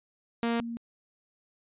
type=tone pair in turn; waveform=sawtooth / sine; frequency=233.1 / 233.1 Hz; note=A#3 / A#3; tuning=0 / 0 cents; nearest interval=unison; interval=0 cents; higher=neither; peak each=-22 / -33 dBFS; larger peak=first; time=0.43-0.6 / 0.6-0.77 s; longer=neither; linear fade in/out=0 ms; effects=resampled to 8000 Hz